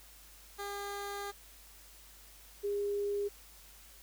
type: tone pair in turn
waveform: 15% pulse / sine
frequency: 403.3 / 406.6 Hz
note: G4 / G#4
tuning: +49 / -37 cents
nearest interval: unison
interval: 14 cents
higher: second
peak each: -32 / -31 dBFS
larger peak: second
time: 0.58-1.32 / 2.63-3.29 s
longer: first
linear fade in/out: 20 ms
effects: added 50 Hz sine -59 dBFS peak until 4.02 s + white hiss -57 dBFS RMS until 4.02 s